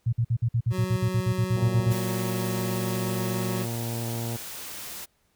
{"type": "tone bursts", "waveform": "sine", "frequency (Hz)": 116.7, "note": "A#2", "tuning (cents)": 2, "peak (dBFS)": -20, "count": 16, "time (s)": [0.06, 1.928], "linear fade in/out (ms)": 10, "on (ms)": 68, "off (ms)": 52}
{"type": "tone", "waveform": "25% pulse", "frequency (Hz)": 185.2, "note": "F#3", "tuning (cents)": 2, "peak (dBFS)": -25, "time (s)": [0.7, 3.67], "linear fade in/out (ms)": 50}
{"type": "harmonic tone", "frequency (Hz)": 116.54, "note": "A#2", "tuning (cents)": 0, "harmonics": [1, 2, 3, 4, 5, 6, 7, 8], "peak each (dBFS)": [-30, -36, -40, -42, -44, -46, -47, -48], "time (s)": [1.56, 4.37], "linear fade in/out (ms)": 10}
{"type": "noise", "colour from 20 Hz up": "white", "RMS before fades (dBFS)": -38, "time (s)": [1.9, 5.06], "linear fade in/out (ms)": 20}
{"effects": ["pink hiss -69 dBFS RMS until 5.35 s"]}